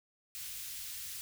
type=band-stop noise; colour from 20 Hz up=white; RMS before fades=-43 dBFS; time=0.35-1.21 s; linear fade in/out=0 ms; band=100 to 2300 Hz; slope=12 dB/octave; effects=none